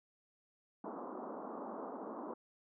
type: band-pass noise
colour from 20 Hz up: pink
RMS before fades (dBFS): -45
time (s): 0.84-2.34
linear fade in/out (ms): 5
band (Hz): 220 to 1200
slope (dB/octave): 48
effects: none